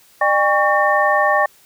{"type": "tone cluster", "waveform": "sine", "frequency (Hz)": [602, 802, 1117, 1815], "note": ["D5", "G5", "C#6", "A#6"], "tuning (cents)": [43, 39, 13, -47], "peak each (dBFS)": -18, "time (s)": [0.21, 1.46], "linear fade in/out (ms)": 5, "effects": ["white hiss -51 dBFS RMS until 1.65 s"]}